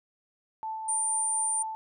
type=tone with tremolo; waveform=sine; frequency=880 Hz; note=A5; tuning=in tune; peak=-31 dBFS; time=0.63-1.75 s; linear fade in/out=0 ms; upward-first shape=sine; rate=4.2 Hz; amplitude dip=30%
type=tone; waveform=sine; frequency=9080 Hz; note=C#9; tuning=41 cents sharp; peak=-26 dBFS; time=0.88-1.63 s; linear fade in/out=10 ms
effects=none